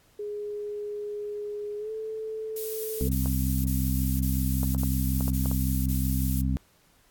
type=tone with pitch glide; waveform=sine; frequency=415.2 to 438.1 Hz; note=G#4 to A4; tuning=0 to -7 cents; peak=-31 dBFS; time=0.19-3.08 s; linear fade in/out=5 ms; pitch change=+93 cents; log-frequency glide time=1.78-1.91 s
type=noise bursts; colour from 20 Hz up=violet; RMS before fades=-35 dBFS; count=7; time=2.56-6.414 s; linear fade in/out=5 ms; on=530 ms; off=24 ms
type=harmonic tone; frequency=65.41 Hz; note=C2; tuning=in tune; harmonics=1 / 2 / 3 / 4; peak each=-26 / -29 / -31 / -32 dBFS; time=3.01-6.57 s; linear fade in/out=0 ms
type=clicks; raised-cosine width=1 ms; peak=-24 dBFS; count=8; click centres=3.259 / 4.632 / 4.748 / 4.834 / 5.208 / 5.28 / 5.459 / 5.514 s
effects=pink hiss -62 dBFS RMS until 7.1 s + AAC 64 kbps